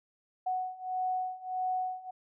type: beating tone pair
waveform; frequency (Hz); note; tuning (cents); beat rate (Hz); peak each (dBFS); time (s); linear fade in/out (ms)
sine; 740 / 741.6; F#5 / F#5; 0 / +4; 1.6; -35 / -33; 0.46-2.11; 10
effects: none